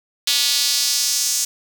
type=tone with high-pass filter sweep; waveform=square; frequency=130.81 Hz; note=C3; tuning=in tune; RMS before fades=-19 dBFS; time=0.27-1.45 s; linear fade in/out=5 ms; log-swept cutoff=3800 to 6400 Hz; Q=2.3; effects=none